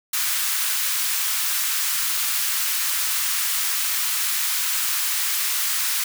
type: high-pass noise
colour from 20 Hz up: white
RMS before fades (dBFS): -23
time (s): 0.13-6.04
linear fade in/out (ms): 5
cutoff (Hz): 1100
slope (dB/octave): 24
effects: none